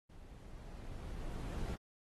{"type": "noise with level ramp", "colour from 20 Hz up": "brown", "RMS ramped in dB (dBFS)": [-55, -38], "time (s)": [0.09, 1.76], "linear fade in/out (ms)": 10, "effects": ["AAC 32 kbps"]}